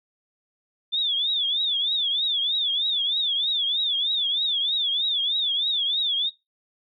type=tone with vibrato; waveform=sine; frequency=3520 Hz; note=A7; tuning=in tune; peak=-21 dBFS; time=0.92-6.3 s; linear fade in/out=20 ms; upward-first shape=triangle; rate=3.2 Hz; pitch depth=170 cents each way; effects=noise-tail reverb RT60 0.2 s tail -19 dB re dry